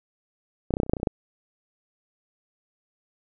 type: clicks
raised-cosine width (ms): 2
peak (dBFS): -15 / -6 / -14 / -7 / -10 / -30 / -12 / -6 / -17 / -30 / -9 / -8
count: 12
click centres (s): 0.707 / 0.739 / 0.769 / 0.801 / 0.833 / 0.864 / 0.896 / 0.935 / 0.968 / 1 / 1.031 / 1.072
effects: none